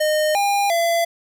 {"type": "tone with pitch steps", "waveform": "square", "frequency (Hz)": [613, 806, 677], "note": ["D#5", "G5", "E5"], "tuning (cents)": [-26, 48, 46], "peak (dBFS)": -17, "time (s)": [0, 1.05], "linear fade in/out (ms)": 10, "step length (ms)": 350, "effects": []}